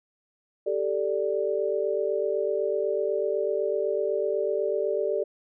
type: chord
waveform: sine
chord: G suspended second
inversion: none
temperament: equal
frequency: 392 / 440 / 587.3 Hz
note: G4 / A4 / D5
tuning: 0 / 0 / 0 cents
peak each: -28 dBFS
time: 0.66-5.24 s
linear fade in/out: 10 ms
effects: none